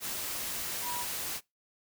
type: tone in noise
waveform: sine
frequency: 970 Hz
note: B5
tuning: 31 cents flat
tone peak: -36 dBFS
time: 0.82-1.06 s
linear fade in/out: 50 ms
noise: white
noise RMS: -36 dBFS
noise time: 0-1.41 s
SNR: -3 dB
effects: noise-tail reverb RT60 0.2 s tail -23 dB re dry